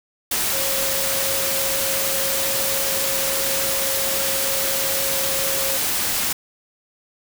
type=tone in noise; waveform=sine; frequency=542 Hz; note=C#5; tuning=39 cents flat; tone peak=-28 dBFS; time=0.53-5.77 s; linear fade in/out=5 ms; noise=white; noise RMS=-22 dBFS; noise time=0.31-6.33 s; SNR=-9 dB; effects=none